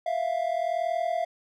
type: tone pair together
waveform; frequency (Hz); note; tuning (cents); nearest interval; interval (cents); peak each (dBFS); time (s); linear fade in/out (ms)
triangle; 659.3 / 700.2; E5 / F5; 0 / +4; minor second; 104; -26; 0.06-1.25; 5
effects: none